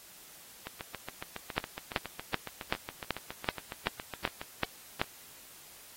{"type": "two click trains", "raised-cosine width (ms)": 0.3, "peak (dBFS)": [-22, -11], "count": [28, 10], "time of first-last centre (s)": [[0.67, 4.415], [1.58, 5.015]], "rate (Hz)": [7.21, 2.62], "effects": ["white hiss -53 dBFS RMS until 5.96 s", "AAC 48 kbps"]}